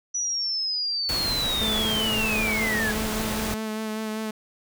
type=linear sweep; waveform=sine; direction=down; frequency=5920 to 1642 Hz; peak=-24 dBFS; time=0.14-2.92 s; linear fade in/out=10 ms
type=noise; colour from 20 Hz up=pink; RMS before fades=-30 dBFS; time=1.09-3.54 s; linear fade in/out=0 ms
type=tone with vibrato; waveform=sawtooth; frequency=217.7 Hz; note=A3; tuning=18 cents flat; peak=-24 dBFS; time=1.61-4.31 s; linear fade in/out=5 ms; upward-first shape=sine; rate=5.1 Hz; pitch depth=20 cents each way
effects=none